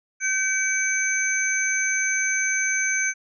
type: tone cluster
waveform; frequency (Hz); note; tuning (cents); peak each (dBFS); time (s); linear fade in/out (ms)
sine; 1544 / 2290 / 6220; G6 / D7 / G8; -27 / -44 / -14; -25; 0.2-3.14; 50
effects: none